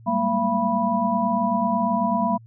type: tone cluster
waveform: sine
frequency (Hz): 193.5 / 203.6 / 231.7 / 680 / 982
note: G3 / G#3 / A#3 / F5 / B5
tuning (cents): -22 / -34 / -10 / -46 / -10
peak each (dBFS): -29 / -28 / -25 / -25 / -23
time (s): 0.06-2.38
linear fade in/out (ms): 20
effects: added 114 Hz sine -44 dBFS peak until 2.46 s